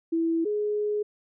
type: tone pair in turn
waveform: sine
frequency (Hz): 329.6 / 418.5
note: E4 / G#4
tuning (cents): 0 / +13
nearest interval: major third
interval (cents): 413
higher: second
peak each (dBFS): -22 / -24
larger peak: first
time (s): 0.12-0.45 / 0.45-1.03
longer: second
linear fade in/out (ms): 10
effects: none

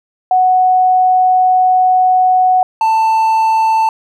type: tone pair in turn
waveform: sine / triangle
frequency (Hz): 740 / 887.4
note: F#5 / A5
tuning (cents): 0 / +14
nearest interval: minor third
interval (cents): 314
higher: second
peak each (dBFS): -7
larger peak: neither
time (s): 0.31-2.63 / 2.81-3.89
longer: first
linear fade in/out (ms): 2
effects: none

